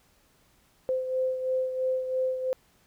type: beating tone pair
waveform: sine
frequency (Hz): 516 / 519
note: C5 / C5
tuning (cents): -24 / -14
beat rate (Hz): 3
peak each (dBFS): -26 / -34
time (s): 0.89-2.53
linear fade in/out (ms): 0
effects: pink hiss -64 dBFS RMS until 2.86 s